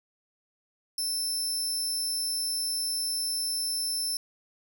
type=tone; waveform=25% pulse; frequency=5310 Hz; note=E8; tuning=12 cents sharp; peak=-23 dBFS; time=0.98-4.17 s; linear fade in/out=2 ms; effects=none